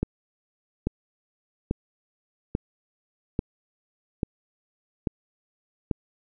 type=click train; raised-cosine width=3 ms; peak=-11 dBFS; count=8; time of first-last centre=0.03-5.912 s; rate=1.19 Hz; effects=none